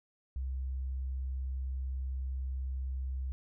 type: tone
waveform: sine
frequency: 65.41 Hz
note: C2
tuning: in tune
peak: -33 dBFS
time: 0.36-3.32 s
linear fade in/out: 0 ms
effects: none